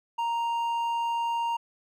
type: tone with hard clipping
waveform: sine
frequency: 932.3 Hz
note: A#5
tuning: in tune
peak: -27 dBFS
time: 0.18-1.57 s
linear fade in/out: 10 ms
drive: 5 dB
effects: none